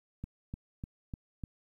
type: click train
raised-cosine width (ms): 5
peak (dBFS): -26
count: 5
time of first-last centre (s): 0.24-1.438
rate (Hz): 3.34
effects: 11-bit